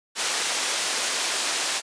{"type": "band-pass noise", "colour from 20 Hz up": "white", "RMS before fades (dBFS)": -26, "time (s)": [0.15, 1.82], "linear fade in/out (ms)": 50, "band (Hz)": [390, 7700], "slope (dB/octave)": 12, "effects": ["resampled to 22050 Hz"]}